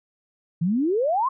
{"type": "exponential sweep", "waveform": "sine", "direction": "up", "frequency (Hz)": [156.8, 1108.7], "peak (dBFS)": -19, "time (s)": [0.61, 1.29], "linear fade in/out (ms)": 10, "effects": []}